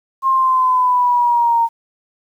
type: exponential sweep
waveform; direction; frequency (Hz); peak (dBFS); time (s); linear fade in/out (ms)
sine; down; 1070 to 919; -11; 0.22-1.69; 50
effects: 8-bit